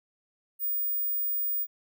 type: tone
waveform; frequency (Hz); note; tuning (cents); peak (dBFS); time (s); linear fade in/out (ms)
sine; 15000; A#9; +10; -26; 0.59-1.67; 50
effects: none